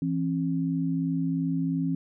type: tone pair together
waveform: sine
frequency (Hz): 166.3 / 269.2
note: E3 / C4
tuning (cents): +16 / +49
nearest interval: minor sixth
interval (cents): 833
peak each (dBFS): -27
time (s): 0.02-1.95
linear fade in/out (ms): 2
effects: none

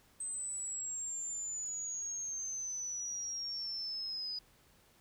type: exponential sweep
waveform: sine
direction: down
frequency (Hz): 8250 to 4955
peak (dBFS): -37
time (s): 0.2-4.39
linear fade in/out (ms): 5
effects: pink hiss -66 dBFS RMS until 5 s

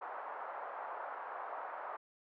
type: band-pass noise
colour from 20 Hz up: pink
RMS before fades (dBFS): -44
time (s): 0.01-1.97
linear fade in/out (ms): 10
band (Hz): 660 to 1300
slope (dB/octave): 24
effects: none

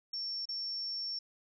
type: tone with dropouts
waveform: sine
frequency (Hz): 5450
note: F8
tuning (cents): -43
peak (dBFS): -35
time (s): 0.13-1.19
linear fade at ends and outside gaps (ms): 5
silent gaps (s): 0.455-0.488
effects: none

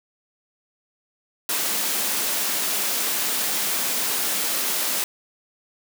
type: high-pass noise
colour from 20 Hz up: white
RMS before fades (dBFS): -24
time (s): 1.49-5.04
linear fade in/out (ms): 2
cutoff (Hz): 170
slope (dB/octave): 48
effects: none

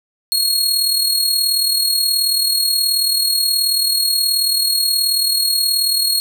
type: tone with amplitude modulation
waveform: sawtooth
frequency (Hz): 4300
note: C8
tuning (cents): +47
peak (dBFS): -9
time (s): 0.32-6.2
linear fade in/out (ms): 0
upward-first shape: sine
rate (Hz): 38.6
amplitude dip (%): 50
effects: none

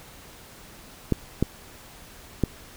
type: clicks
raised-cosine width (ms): 3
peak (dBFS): -7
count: 3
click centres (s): 1.123 / 1.426 / 2.437
effects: pink hiss -47 dBFS RMS until 2.76 s

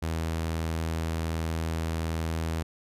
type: tone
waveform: sawtooth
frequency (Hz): 81.3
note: E2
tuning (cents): -23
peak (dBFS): -24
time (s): 0.02-2.63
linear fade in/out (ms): 10
effects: resampled to 32000 Hz

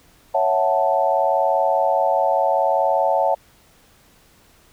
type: chord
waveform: sine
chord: F# minor seventh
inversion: second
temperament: equal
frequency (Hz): 554.4 / 659.3 / 740 / 880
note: C#5 / E5 / F#5 / A5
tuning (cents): 0 / 0 / 0 / 0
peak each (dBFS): -21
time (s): 0.34-3.35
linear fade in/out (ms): 10
effects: pink hiss -54 dBFS RMS until 4.72 s

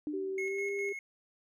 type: tone with exponential decay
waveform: sine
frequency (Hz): 299.7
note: D4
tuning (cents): +35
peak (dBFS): -31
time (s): 0.07-0.58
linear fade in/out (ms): 1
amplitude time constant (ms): 110
type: tone with pitch glide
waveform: sine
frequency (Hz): 383.5 to 399.6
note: G4 to G4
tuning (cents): -38 to +33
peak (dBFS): -33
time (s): 0.13-0.93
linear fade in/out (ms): 10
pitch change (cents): +71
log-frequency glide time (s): 0.42-0.64
type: tone with tremolo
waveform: triangle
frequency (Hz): 2173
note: C#7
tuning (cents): -35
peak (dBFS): -33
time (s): 0.38-0.99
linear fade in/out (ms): 2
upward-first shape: square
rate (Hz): 4.9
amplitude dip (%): 35
effects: none

